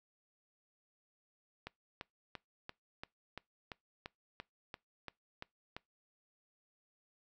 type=click train; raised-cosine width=0.3 ms; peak=-27 dBFS; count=13; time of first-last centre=1.67-5.766 s; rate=2.93 Hz; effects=noise-tail reverb RT60 0.2 s tail -24 dB re dry